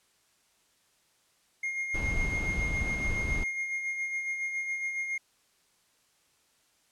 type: tone with tremolo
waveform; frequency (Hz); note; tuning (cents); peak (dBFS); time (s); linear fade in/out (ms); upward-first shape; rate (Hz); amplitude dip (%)
triangle; 2133; C7; +33; -27; 1.63-5.18; 5; sine; 7.2; 45
type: noise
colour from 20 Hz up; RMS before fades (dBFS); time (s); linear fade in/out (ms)
brown; -32; 1.94-3.44; 5
effects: white hiss -68 dBFS RMS until 6.91 s + low-pass 10000 Hz 12 dB/octave